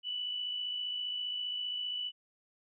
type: tone with amplitude modulation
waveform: sine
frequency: 2968 Hz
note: F#7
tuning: 5 cents sharp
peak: -32 dBFS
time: 0.03-2.12 s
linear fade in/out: 50 ms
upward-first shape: sine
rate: 55.1 Hz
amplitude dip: 40%
effects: none